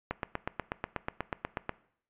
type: click train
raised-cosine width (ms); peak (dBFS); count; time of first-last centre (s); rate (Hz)
0.5; -16; 14; 0.11-1.693; 8.21
effects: noise-tail reverb RT60 0.6 s tail -19 dB re dry + resampled to 8000 Hz